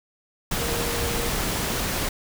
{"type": "tone in noise", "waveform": "sine", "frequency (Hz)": 469.9, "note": "A#4", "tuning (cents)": 14, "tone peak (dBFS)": -31, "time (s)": [0.59, 1.29], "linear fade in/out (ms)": 5, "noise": "pink", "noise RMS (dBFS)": -26, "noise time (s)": [0.51, 2.09], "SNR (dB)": -8, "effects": []}